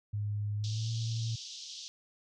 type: tone with pitch glide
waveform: sine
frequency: 103.83 to 113.88 Hz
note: G#2 to A#2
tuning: 0 to -40 cents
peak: -31 dBFS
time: 0.13-1.36 s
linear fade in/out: 10 ms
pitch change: +160 cents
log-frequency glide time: 0.56-0.89 s
type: band-pass noise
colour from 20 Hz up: white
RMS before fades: -45 dBFS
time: 0.64-1.88 s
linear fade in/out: 0 ms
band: 3100 to 6200 Hz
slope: 48 dB/octave
effects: none